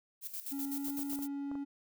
violet noise with tremolo, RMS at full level -40 dBFS, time 0.21-1.28 s, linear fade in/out 50 ms, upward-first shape square, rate 7.9 Hz, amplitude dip 70%
triangle tone with pitch glide, 277.2 to 280.9 Hz, C#4 to C#4, 0 to +23 cents, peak -34 dBFS, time 0.51-1.65 s, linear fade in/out 20 ms, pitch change +23 cents, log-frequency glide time 0.68-0.91 s
clicks, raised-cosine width 1 ms, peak -35 dBFS, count 6, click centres 0.883 / 0.992 / 1.131 / 1.19 / 1.515 / 1.554 s
effects none

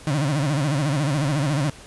35% pulse tone with vibrato, 144.4 Hz, D3, 29 cents flat, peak -18 dBFS, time 0.07-1.7 s, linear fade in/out 2 ms, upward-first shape sine, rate 14 Hz, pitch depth 150 cents each way, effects pink hiss -44 dBFS RMS until 1.86 s + resampled to 24000 Hz

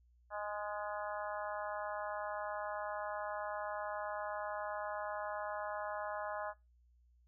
harmonic tone with a mistuned harmonic, 207.7 Hz, G#3, in tune, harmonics 3 / 4 / 5 / 6 / 7 / 8, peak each -42 / -44 / -46 / -48 / -49 / -50 dBFS, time 0.3-6.54 s, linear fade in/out 50 ms, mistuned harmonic 8, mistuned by +30 cents, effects noise-tail reverb RT60 0.2 s tail -19 dB re dry + added 60 Hz sine -65 dBFS peak until 7.27 s

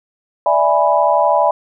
sine chord, E dominant seventh, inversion third, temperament equal, 587.3 / 659.3 / 830.6 / 987.8 Hz, D5 / E5 / G#5 / B5, 0 / 0 / 0 / 0 cents, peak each -16 dBFS, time 0.46-1.51 s, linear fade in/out 2 ms, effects none

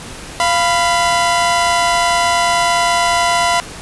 sawtooth tone pair together, 692.4 / 994 Hz, F5 / B5, -15 / +11 cents, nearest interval tritone, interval 626 cents, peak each -11 dBFS, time 0.4-3.6 s, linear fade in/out 0 ms, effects pink hiss -31 dBFS RMS until 3.81 s + resampled to 24000 Hz

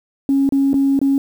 sine tone with dropouts, 274.6 Hz, C#4, 16 cents flat, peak -11 dBFS, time 0.29-1.18 s, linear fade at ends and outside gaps 1 ms, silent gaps 0.491-0.523 / 0.732-0.741 / 0.991-1.015 s, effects tanh soft clip ceiling -7 dBFS + 7-bit

